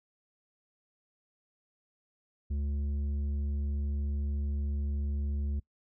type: tone with tanh clipping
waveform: triangle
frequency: 71.6 Hz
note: D2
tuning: 43 cents flat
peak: -31 dBFS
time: 2.5-5.6 s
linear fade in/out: 10 ms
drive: 12 dB
effects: noise-tail reverb RT60 0.1 s tail -23 dB re dry